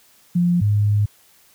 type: tone pair in turn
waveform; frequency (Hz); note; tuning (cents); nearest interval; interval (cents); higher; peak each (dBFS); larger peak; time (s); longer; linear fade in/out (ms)
sine; 175.2 / 103.72; F3 / G#2; +6 / -2; major sixth; 908; first; -14; neither; 0.35-0.61 / 0.61-1.06; second; 10
effects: white hiss -54 dBFS RMS until 1.54 s